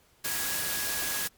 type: tone in noise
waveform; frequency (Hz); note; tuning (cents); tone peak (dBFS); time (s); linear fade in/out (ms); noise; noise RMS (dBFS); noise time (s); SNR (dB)
sine; 1663; G#6; +2; -38; 0.24-1.28; 10; white; -31; 0.24-1.28; -10
effects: pink hiss -63 dBFS RMS until 1.37 s + MP3 96 kbps